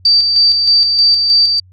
sine tone with tremolo, 4643 Hz, D8, 21 cents flat, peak -6 dBFS, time 0.05-1.6 s, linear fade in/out 5 ms, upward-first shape square, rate 3.2 Hz, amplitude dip 40%, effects added 92 Hz sine -41 dBFS peak until 1.72 s + AAC 64 kbps

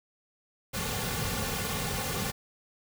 pink noise with comb filter, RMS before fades -32 dBFS, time 0.73-2.32 s, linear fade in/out 20 ms, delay 3.1 ms, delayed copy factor -0.85, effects none

